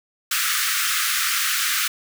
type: high-pass noise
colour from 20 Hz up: pink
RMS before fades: -22 dBFS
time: 0.31-1.88 s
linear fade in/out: 5 ms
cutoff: 1200 Hz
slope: 96 dB/octave
effects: none